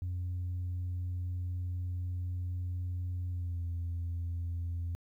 sine tone with pitch glide, 89.6 to 85.65 Hz, F2 to F2, +45 to -33 cents, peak -31 dBFS, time 0.02-4.95 s, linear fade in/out 0 ms, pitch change -78 cents, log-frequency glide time 3.28-3.63 s, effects tanh soft clip ceiling -31 dBFS + 12-bit

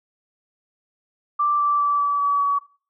sine tone with pitch steps, 1174.7 / 1166.6 / 1158.5 / 1150.5 / 1142.6 / 1134.7 Hz, D6 / D6 / D6 / D6 / D6 / C#6, 0 / -12 / -24 / -36 / -48 / +40 cents, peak -17 dBFS, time 1.39-2.59 s, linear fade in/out 10 ms, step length 200 ms, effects noise-tail reverb RT60 0.4 s tail -19 dB re dry

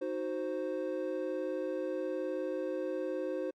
triangle chord, C diminished, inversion first, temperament equal, 311.1 / 370 / 523.3 Hz, Eb4 / Gb4 / C5, 0 / 0 / 0 cents, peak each -37 / -36 / -34 dBFS, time 0.01-3.51 s, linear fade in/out 10 ms, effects AAC 64 kbps

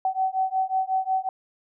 sine beating tone pair, 756 / 761.5 Hz, F#5 / F#5, +37 / +50 cents, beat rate 5.5 Hz, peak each -25 dBFS, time 0.05-1.29 s, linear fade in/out 2 ms, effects none

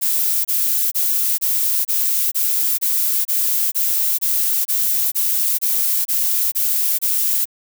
violet noise bursts, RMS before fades -18 dBFS, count 16, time 0.01-7.455 s, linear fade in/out 20 ms, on 440 ms, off 27 ms, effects none

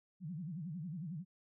sine tone with vibrato, 166.5 Hz, E3, 18 cents sharp, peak -40 dBFS, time 0.2-1.25 s, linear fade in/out 50 ms, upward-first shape sine, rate 11 Hz, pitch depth 230 cents each way, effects none

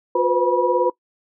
sine tone cluster, 358 / 493 / 511 / 970 Hz, F4 / B4 / C5 / B5, +43 / -3 / -41 / -31 cents, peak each -21 dBFS, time 0.15-0.9 s, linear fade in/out 5 ms, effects noise-tail reverb RT60 0.1 s tail -21 dB re dry

